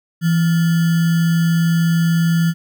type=tone with sample-and-hold; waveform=sine; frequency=166.7 Hz; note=E3; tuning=20 cents sharp; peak=-12 dBFS; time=0.21-2.54 s; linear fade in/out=50 ms; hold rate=1575 Hz; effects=none